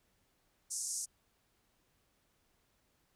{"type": "band-pass noise", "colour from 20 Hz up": "pink", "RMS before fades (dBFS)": -39, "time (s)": [0.7, 1.06], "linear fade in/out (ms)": 20, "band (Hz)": [5700, 10000], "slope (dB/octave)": 48, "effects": ["pink hiss -75 dBFS RMS until 3.15 s"]}